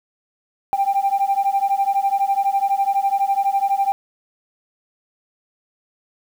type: beating tone pair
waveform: sine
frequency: 784 / 796 Hz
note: G5 / G5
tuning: 0 / +26 cents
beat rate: 12 Hz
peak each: -18 dBFS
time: 0.73-3.92 s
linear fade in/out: 0 ms
effects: tanh soft clip ceiling -11 dBFS + 7-bit